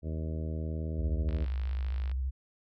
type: harmonic tone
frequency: 79.1 Hz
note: D#2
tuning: 29 cents sharp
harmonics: 1 / 2 / 3 / 4 / 5 / 6 / 7 / 8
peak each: -33 / -39 / -43 / -45 / -47 / -49 / -50 / -51 dBFS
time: 0.02-1.47 s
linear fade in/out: 50 ms
type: tone with vibrato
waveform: sine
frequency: 65.4 Hz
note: C2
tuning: in tune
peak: -29 dBFS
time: 0.98-2.31 s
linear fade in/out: 20 ms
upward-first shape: sine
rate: 15 Hz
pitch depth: 72 cents each way
type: click train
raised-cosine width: 0.3 ms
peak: -32 dBFS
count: 44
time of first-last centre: 1.29-2.115 s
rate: 52.1 Hz
effects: none